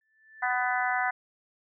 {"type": "tone with exponential growth", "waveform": "sine", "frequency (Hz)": 1760, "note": "A6", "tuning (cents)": 0, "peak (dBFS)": -36, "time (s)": [0.01, 0.52], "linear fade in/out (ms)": 2, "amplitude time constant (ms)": 110}
{"type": "harmonic tone", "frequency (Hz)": 249.4, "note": "B3", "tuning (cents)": 17, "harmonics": [3, 4, 5, 6, 7, 8], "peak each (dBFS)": [-29, -34, -36, -31, -33, -34], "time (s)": [0.42, 1.11], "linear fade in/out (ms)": 10}
{"effects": []}